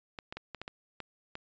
clicks, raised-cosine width 0.3 ms, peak -24 dBFS, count 8, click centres 0.188 / 0.325 / 0.37 / 0.547 / 0.616 / 0.679 / 1.003 / 1.354 s, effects resampled to 16000 Hz

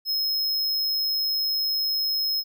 square tone, 5150 Hz, E8, 41 cents flat, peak -23 dBFS, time 0.05-2.44 s, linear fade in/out 50 ms, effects none

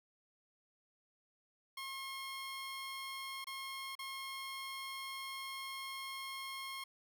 15% pulse tone with dropouts, 1076 Hz, C6, 48 cents sharp, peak -36 dBFS, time 1.77-6.84 s, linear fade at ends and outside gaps 5 ms, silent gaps 3.444-3.469 / 3.953-3.99 s, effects none

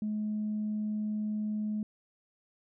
sine tone, 212.5 Hz, G#3, 40 cents sharp, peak -29 dBFS, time 0.02-1.83 s, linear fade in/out 2 ms, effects tanh soft clip ceiling -26 dBFS

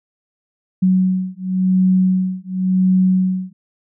sine beating tone pair, 185.5 / 186.43 Hz, F#3 / F#3, +5 / +13 cents, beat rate 0.93 Hz, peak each -16 dBFS, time 0.82-3.53 s, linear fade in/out 10 ms, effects none

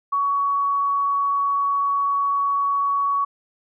sine tone, 1123 Hz, C#6, 22 cents sharp, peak -18 dBFS, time 0.12-3.25 s, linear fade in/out 10 ms, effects none

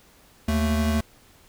square tone pair together, 77.78 / 221 Hz, D#2 / A3, 0 / +8 cents, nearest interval octave + tritone, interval 1808 cents, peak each -24 dBFS, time 0.48-1.01 s, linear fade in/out 5 ms, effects pink hiss -55 dBFS RMS until 1.48 s

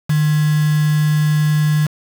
sine tone with quantisation, 151.8 Hz, D#3, 42 cents flat, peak -12 dBFS, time 0.09-1.87 s, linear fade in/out 10 ms, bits 4, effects none

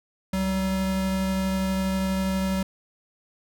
square tone pair together, 67.5 / 190.2 Hz, C#2 / F#3, -45 / +48 cents, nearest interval octave + tritone, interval 1793 cents, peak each -34 / -24 dBFS, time 0.33-2.63 s, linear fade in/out 5 ms, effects none

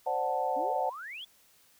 sine chord, D dominant seventh, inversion third, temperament equal, 523.3 / 587.3 / 740 / 880 Hz, C5 / D5 / F#5 / A5, 0 / 0 / 0 / 0 cents, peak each -34 / -36 / -31 / -33 dBFS, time 0.06-0.9 s, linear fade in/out 10 ms
sine exponential sweep, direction up, 261.6 to 3520 Hz, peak -39 dBFS, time 0.56-1.25 s, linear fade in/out 10 ms
effects white hiss -63 dBFS RMS until 1.79 s

